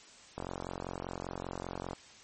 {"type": "click train", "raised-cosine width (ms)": 1, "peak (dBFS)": -23, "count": 71, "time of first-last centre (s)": [0.38, 1.932], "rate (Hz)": 45.1, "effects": ["white hiss -55 dBFS RMS until 2.23 s", "MP3 32 kbps"]}